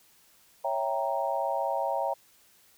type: chord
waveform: sine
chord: C# diminished seventh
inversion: none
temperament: equal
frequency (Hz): 554.4 / 659.3 / 784 / 932.3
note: C#5 / E5 / G5 / Bb5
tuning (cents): 0 / 0 / 0 / 0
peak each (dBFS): -32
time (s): 0.64-2.14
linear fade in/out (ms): 10
effects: white hiss -61 dBFS RMS until 2.77 s